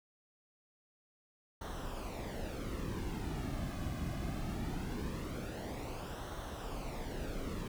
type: noise with flanger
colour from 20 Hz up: brown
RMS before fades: -40 dBFS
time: 1.61-7.68 s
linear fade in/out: 5 ms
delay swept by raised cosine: 0.41 to 2.21 ms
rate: 0.21 Hz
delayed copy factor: -0.6
effects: none